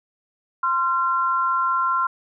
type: tone pair together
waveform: sine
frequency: 1045.1 / 1370 Hz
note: C6 / F6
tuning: -2 / -34 cents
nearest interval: perfect fourth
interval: 468 cents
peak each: -21 dBFS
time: 0.63-2.07 s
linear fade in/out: 5 ms
effects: none